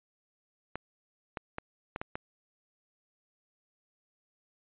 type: clicks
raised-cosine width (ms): 0.5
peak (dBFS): -20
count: 6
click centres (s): 0.756 / 1.372 / 1.584 / 1.961 / 2.015 / 2.155
effects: resampled to 8000 Hz